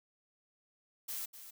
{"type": "noise with echo", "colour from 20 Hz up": "blue", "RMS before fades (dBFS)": -40, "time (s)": [1.08, 1.26], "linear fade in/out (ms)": 10, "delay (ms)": 250, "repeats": 1, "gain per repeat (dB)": -11, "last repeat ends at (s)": 1.51, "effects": []}